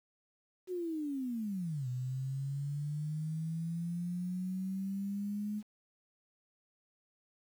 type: linear two-way sweep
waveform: sine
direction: down then up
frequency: 373.5 to 124.2 to 211.9 Hz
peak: -34 dBFS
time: 0.67-5.63 s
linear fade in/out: 50 ms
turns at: 1.88 s
effects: 10-bit